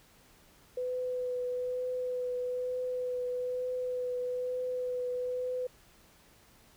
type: tone with vibrato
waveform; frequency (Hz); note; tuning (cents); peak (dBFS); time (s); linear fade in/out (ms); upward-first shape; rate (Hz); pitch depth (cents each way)
sine; 500; B4; +21; -31; 0.77-5.67; 5; triangle; 1.1; 15
effects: pink hiss -61 dBFS RMS until 6.76 s